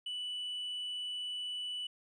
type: tone with tanh clipping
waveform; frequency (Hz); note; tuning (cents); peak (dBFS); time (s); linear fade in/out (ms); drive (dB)
sine; 2968; F#7; +5; -37; 0.06-1.87; 5; 1
effects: none